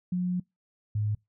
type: tone pair in turn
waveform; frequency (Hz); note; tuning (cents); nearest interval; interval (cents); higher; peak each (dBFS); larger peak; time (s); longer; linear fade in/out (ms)
sine; 180 / 105.49; F#3 / G#2; -47 / +28; major sixth; 925; first; -25; neither; 0.12-0.4 / 0.95-1.15; first; 5
effects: noise-tail reverb RT60 0.2 s tail -26 dB re dry